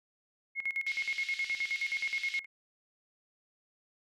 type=tone with tremolo; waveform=sine; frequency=2165 Hz; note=C#7; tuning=41 cents flat; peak=-29 dBFS; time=0.55-2.46 s; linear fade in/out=50 ms; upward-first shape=square; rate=9.5 Hz; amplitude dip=80%
type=band-pass noise; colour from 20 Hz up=white; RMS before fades=-45 dBFS; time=0.87-2.39 s; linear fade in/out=0 ms; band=2400 to 4600 Hz; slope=24 dB/octave
effects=none